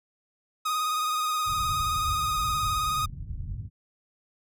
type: tone with vibrato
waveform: 45% pulse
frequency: 1244.5 Hz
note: D#6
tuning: in tune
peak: -25 dBFS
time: 0.65-3.06 s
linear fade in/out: 10 ms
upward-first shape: sine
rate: 19 Hz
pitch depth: 31 cents each way
type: low-pass noise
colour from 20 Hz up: white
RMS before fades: -35 dBFS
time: 1.45-3.7 s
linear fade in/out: 50 ms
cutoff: 120 Hz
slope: 24 dB/octave
effects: none